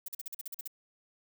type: noise bursts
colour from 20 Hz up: violet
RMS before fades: -39 dBFS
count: 10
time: 0.06-0.677 s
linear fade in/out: 5 ms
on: 23 ms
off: 43 ms
effects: none